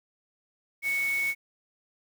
sine tone in noise, 2217 Hz, C#7, in tune, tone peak -25 dBFS, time 0.82-1.35 s, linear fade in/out 50 ms, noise white, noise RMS -41 dBFS, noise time 0.82-1.35 s, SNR +13 dB, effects none

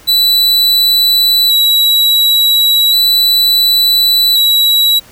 45% pulse tone with vibrato, 3931 Hz, B7, 9 cents flat, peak -6 dBFS, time 0.07-5 s, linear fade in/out 20 ms, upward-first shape square, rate 0.35 Hz, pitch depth 16 cents each way, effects pink hiss -40 dBFS RMS until 5.11 s

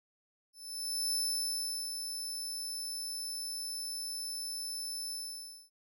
25% pulse tone with ADSR envelope, 5274 Hz, E8, in tune, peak -25 dBFS, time 0.53-5.7 s, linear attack 600 ms, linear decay 770 ms, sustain -7 dB, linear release 580 ms, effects none

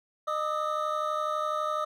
triangle tone cluster, 612 / 1208 / 1280 Hz, D#5 / D6 / D#6, -29 / +48 / +49 cents, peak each -30 dBFS, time 0.27-1.85 s, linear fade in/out 10 ms, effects none

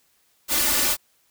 white noise with comb filter, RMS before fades -21 dBFS, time 0.48-0.97 s, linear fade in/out 50 ms, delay 3.4 ms, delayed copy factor +1, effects white hiss -64 dBFS RMS until 1.3 s

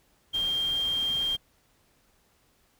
sine tone in noise, 3193 Hz, G7, 31 cents sharp, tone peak -25 dBFS, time 0.33-1.37 s, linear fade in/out 20 ms, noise pink, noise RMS -43 dBFS, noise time 0.33-1.37 s, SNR +15 dB, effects pink hiss -66 dBFS RMS until 2.79 s

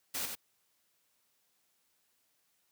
white noise with echo, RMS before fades -36 dBFS, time 0.14-0.26 s, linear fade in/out 10 ms, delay 94 ms, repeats 1, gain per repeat -5 dB, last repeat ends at 0.354 s, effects white hiss -75 dBFS RMS until 2.71 s + high-pass 80 Hz 12 dB/octave

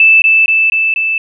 sine tone with echo, 2637 Hz, E7, in tune, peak -3 dBFS, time 0-0.22 s, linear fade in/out 2 ms, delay 240 ms, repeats 4, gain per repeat -2 dB, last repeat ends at 1.18 s, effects none

